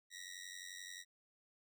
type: ring-modulated tone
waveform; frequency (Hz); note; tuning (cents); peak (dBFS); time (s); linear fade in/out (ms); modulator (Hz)
15% pulse; 1910; A#6; +42; -39; 0.1-1.05; 50; 45.7
effects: none